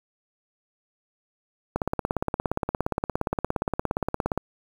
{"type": "click train", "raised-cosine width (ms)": 1, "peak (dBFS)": -10, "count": 46, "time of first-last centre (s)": [1.76, 4.376], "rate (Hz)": 17.2, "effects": ["7-bit"]}